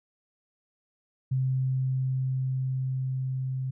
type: tone with level ramp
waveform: sine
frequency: 130.81 Hz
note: C3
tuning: in tune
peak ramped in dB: -23 to -28 dBFS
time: 1.31-3.71 s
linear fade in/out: 10 ms
effects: none